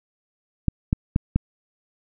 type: clicks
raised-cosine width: 5 ms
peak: -6 dBFS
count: 4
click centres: 0.683 / 0.929 / 1.161 / 1.36 s
effects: none